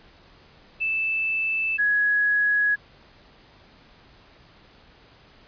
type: tone pair in turn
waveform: sine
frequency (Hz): 2637 / 1673.2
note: E7 / G#6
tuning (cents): 0 / +12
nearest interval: minor sixth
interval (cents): 788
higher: first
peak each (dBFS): -22 / -18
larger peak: second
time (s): 0.8-1.78 / 1.78-2.76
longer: neither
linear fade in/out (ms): 20
effects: pink hiss -53 dBFS RMS until 5.47 s + resampled to 11025 Hz